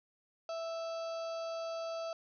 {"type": "harmonic tone with a mistuned harmonic", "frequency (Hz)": 659.3, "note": "E5", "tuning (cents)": 0, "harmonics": [1, 2, 4, 5, 6, 7, 8, 9], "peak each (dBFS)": [-37, -46, -54, -58, -60, -53, -63, -60], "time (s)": [0.49, 2.13], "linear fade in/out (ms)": 2, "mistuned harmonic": 9, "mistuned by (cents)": 42, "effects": []}